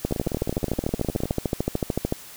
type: two click trains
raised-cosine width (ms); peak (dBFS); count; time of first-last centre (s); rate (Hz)
2; -15 / -9; 24 / 29; 0.11-1.308 / 0.05-2.124; 19.2 / 13.5
effects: white hiss -43 dBFS RMS until 2.36 s